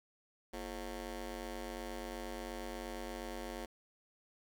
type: ring-modulated tone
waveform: 15% pulse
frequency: 191.2 Hz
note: G3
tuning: 43 cents flat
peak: -32 dBFS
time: 0.53-3.66 s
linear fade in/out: 10 ms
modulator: 147 Hz
effects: none